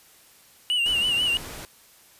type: tone with vibrato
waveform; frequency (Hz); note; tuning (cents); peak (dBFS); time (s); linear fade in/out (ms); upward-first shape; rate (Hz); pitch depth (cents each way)
triangle; 2877; F#7; -49; -19; 0.7-1.37; 0; sine; 6.1; 72
type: noise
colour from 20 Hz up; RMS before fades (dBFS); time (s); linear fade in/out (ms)
pink; -38; 0.86-1.65; 0
effects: white hiss -54 dBFS RMS until 2.19 s + resampled to 32000 Hz